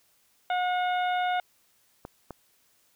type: harmonic tone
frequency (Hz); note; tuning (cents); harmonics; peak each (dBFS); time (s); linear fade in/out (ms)
724; F#5; -38; 1 / 2 / 3 / 4 / 5; -25 / -33 / -38 / -42 / -41; 0.5-1.4; 2
type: clicks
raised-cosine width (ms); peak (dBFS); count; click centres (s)
1; -24; 2; 2.051 / 2.307
effects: white hiss -66 dBFS RMS until 2.95 s